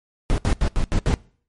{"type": "noise bursts at uneven times", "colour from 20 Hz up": "brown", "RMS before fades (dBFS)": -18, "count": 6, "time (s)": [[0.3, 0.38], [0.45, 0.53], [0.61, 0.68], [0.76, 0.84], [0.92, 0.99], [1.06, 1.14]], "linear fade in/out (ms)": 0, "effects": ["noise-tail reverb RT60 0.5 s tail -23 dB re dry", "MP3 48 kbps"]}